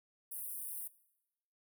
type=high-pass noise; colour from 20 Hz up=pink; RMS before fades=-43 dBFS; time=0.31-0.88 s; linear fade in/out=10 ms; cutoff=9100 Hz; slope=96 dB/octave; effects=noise-tail reverb RT60 0.9 s tail -20 dB re dry